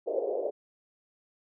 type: band-pass noise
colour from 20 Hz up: pink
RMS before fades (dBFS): -31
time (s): 0.06-0.51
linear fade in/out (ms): 20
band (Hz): 390 to 620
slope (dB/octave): 48
effects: none